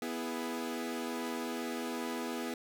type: chord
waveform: sawtooth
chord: E major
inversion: second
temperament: equal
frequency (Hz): 246.9 / 329.6 / 415.3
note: B3 / E4 / G#4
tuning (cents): 0 / 0 / 0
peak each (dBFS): -34 / -37 / -38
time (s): 0.02-2.54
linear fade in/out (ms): 2
effects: none